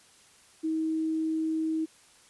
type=tone; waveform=sine; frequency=318.4 Hz; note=D#4; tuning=40 cents sharp; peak=-26 dBFS; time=0.63-1.86 s; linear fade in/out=20 ms; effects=white hiss -58 dBFS RMS until 2.29 s + resampled to 24000 Hz